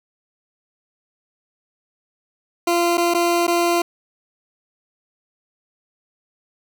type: tone with dropouts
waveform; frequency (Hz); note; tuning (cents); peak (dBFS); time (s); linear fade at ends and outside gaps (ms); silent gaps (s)
20% pulse; 344.5; F4; -24; -11; 2.67-3.82; 5; 2.973-2.978 / 3.139-3.146 / 3.469-3.478
effects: none